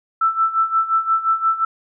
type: tone with tremolo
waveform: sine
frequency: 1326 Hz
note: E6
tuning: 10 cents sharp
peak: -12 dBFS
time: 0.21-1.65 s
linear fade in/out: 5 ms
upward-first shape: sine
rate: 5.7 Hz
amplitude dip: 80%
effects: none